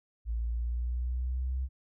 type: linear sweep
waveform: sine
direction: up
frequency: 56.2 to 65.5 Hz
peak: -29 dBFS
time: 0.25-1.69 s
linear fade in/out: 50 ms
effects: none